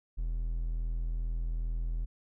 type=tone; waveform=triangle; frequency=41.2 Hz; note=E1; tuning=in tune; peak=-28 dBFS; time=0.17-2.06 s; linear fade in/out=20 ms; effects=none